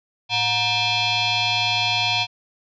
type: tone with frequency modulation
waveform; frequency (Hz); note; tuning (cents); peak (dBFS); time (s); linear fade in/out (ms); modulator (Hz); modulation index
sine; 110; A2; 0; -18; 0.29-2.27; 50; 833; 5
effects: none